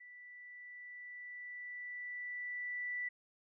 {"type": "tone with level ramp", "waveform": "sine", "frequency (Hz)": 1970, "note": "B6", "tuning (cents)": -5, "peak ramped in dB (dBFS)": [-52, -36], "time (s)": [0, 3.09], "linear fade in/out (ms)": 10, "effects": []}